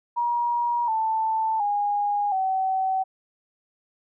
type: tone with pitch steps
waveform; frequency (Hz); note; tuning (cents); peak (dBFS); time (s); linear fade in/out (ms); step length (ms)
sine; 953 / 884.1 / 820.1 / 760.8; A#5 / A5 / G#5 / F#5; +38 / +8 / -22 / +48; -21; 0.16-3.04; 20; 720
effects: none